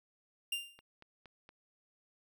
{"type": "tone with exponential decay", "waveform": "45% pulse", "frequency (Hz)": 2794, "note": "F7", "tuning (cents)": 0, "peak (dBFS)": -31, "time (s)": [0.52, 0.81], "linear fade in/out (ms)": 5, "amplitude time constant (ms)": 62}
{"type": "click train", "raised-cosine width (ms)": 0.3, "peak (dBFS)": -38, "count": 4, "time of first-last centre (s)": [0.79, 1.491], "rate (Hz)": 4.28}
{"effects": []}